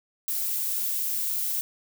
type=noise; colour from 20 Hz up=violet; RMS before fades=-28 dBFS; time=0.28-1.61 s; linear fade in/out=0 ms; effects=none